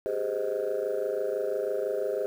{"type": "chord", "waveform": "sine", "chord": "Ab major seventh", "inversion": "third", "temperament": "just", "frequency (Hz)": [389.3, 415.3, 519.1, 623], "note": ["G4", "Ab4", "C5", "Eb5"], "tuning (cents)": [-12, 0, -14, 2], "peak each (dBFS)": [-33, -30, -30, -32], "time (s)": [0.06, 2.26], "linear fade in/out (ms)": 0, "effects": ["tanh soft clip ceiling -21 dBFS", "9-bit"]}